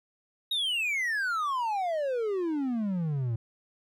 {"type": "exponential sweep", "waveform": "triangle", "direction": "down", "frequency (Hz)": [3819, 110], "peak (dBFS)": -25, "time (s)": [0.51, 3.36], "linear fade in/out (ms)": 5, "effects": []}